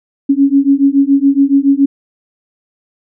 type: beating tone pair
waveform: sine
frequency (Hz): 273.8 / 280.9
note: C#4 / C#4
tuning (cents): -21 / +23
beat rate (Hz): 7.1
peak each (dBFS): -10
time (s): 0.29-1.86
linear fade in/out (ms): 10
effects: none

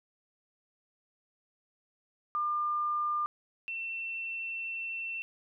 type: tone pair in turn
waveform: sine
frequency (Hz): 1200 / 2694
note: D6 / E7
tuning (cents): +37 / +37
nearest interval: octave + major second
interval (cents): 1400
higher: second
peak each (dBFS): -28 / -34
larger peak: first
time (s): 2.35-3.26 / 3.68-5.22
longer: second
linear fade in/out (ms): 0
effects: none

